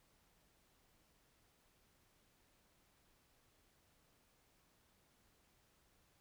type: silence
effects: pink hiss -74 dBFS RMS until 6.2 s